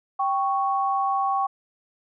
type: tone pair together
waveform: sine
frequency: 784 / 1108.7 Hz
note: G5 / C#6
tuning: 0 / 0 cents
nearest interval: tritone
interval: 600 cents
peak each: -23 / -24 dBFS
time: 0.19-1.47 s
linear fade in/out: 10 ms
effects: none